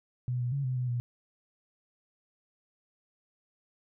sine tone with pitch steps, 124.4 / 122.4 / 139.6 / 128.1 / 125.4 / 121.1 Hz, B2 / B2 / C#3 / C3 / B2 / B2, +13 / -15 / +13 / -36 / +27 / -34 cents, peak -28 dBFS, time 0.28-1 s, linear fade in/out 0 ms, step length 120 ms, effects none

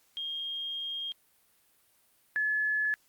sine tone pair in turn, 3230 / 1714.4 Hz, G#7 / A6, -49 / -45 cents, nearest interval major seventh, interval 1096 cents, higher first, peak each -33 / -26 dBFS, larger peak second, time 0.17-1.12 / 2.36-2.94 s, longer first, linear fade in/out 0 ms, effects white hiss -67 dBFS RMS until 3.08 s + Opus 48 kbps

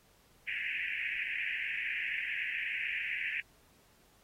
white band-pass noise, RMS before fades -36 dBFS, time 0.47-3.41 s, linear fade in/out 10 ms, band 1700 to 2700 Hz, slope 96 dB/octave, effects pink hiss -66 dBFS RMS until 4.23 s + AAC 48 kbps

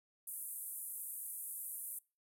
pink band-pass noise, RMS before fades -45 dBFS, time 0.27-1.99 s, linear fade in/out 5 ms, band 9300 to 14000 Hz, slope 48 dB/octave, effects noise-tail reverb RT60 0.3 s tail -24 dB re dry

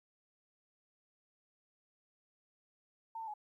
sine tone with pitch steps, 904 / 893 / 843 Hz, A5 / A5 / G#5, +47 / +25 / +26 cents, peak -40 dBFS, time 3.15-3.339 s, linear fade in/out 5 ms, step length 63 ms, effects 13-bit

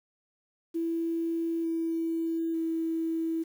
sine tone with pitch steps, 331.8 / 329.1 / 326.5 Hz, E4 / E4 / E4, +11 / -3 / -17 cents, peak -27 dBFS, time 0.74-3.44 s, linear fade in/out 20 ms, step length 900 ms, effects 9-bit

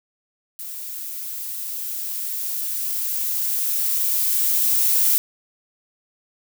violet noise with level ramp, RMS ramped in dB -33 to -17 dBFS, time 0.59-5.18 s, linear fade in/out 0 ms, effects none

